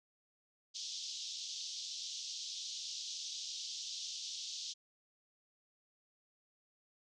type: band-pass noise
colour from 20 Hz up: white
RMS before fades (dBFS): -44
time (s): 0.74-4.74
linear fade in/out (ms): 20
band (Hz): 3200 to 6300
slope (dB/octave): 48
effects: none